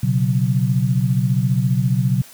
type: chord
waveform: sine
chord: B suspended second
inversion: none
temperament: equal with one note detuned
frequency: 123.83 / 138.59 / 185 Hz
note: B2 / C#3 / F#3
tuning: +5 / 0 / 0 cents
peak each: -18 / -19 / -21 dBFS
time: 0.03-2.22 s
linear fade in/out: 5 ms
effects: white hiss -43 dBFS RMS until 2.33 s